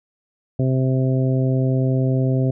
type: harmonic tone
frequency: 130.8 Hz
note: C3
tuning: in tune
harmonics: 1 / 2 / 3 / 4 / 5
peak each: -17 / -23 / -27 / -29 / -31 dBFS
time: 0.59-2.51 s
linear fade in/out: 5 ms
effects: none